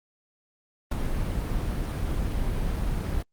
brown noise with ADSR envelope, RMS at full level -20 dBFS, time 0.91-3.23 s, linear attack 11 ms, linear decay 8 ms, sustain -7 dB, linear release 14 ms, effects Opus 32 kbps

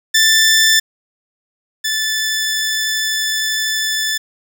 15% pulse tone pair in turn, 1768 / 1750.7 Hz, A6 / A6, +8 / -9 cents, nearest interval unison, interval 17 cents, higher first, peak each -3 / -10 dBFS, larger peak first, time 0.14-0.8 / 1.84-4.18 s, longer second, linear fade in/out 10 ms, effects none

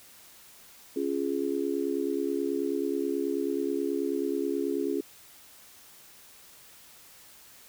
sine chord, Db major, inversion none, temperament just, 277.2 / 346.5 / 415.8 Hz, Db4 / F4 / Ab4, 0 / -14 / +2 cents, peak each -31 dBFS, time 0.96-5.01 s, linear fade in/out 5 ms, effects white hiss -53 dBFS RMS until 7.68 s

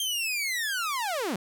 sawtooth linear sweep, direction down, 3203 to 164.81 Hz, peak -24 dBFS, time 0-1.36 s, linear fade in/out 2 ms, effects none

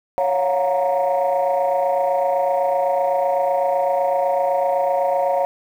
sine chord, Gb major seventh, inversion second, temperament equal with one note detuned, 554.4 / 698.5 / 726.4 / 932.3 Hz, Db5 / F5 / Gb5 / Bb5, 0 / 0 / -32 / 0 cents, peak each -18 / -23 / -22 / -23 dBFS, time 0.18-5.45 s, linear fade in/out 0 ms, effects tanh soft clip ceiling -10 dBFS + 8-bit

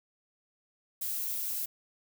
violet noise, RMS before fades -34 dBFS, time 1.01-1.66 s, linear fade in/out 10 ms, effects none

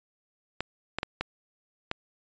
clicks, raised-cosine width 0.3 ms, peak -13 dBFS, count 5, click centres 0.606 / 0.986 / 1.031 / 1.21 / 1.914 s, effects resampled to 16000 Hz

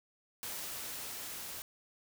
white noise with level ramp, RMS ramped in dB -41 to -44 dBFS, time 0.43-1.62 s, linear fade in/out 0 ms, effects none

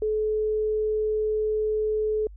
sine tone, 429.8 Hz, A4, 41 cents flat, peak -22 dBFS, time 0.02-2.27 s, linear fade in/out 2 ms, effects added 50 Hz sine -41 dBFS peak until 2.36 s

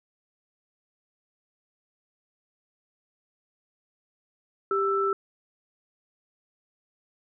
sine tone pair together, 394.2 / 1325.9 Hz, G4 / E6, +10 / +10 cents, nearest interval octave + major sixth, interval 2100 cents, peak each -25 dBFS, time 4.71-5.13 s, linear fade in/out 2 ms, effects none

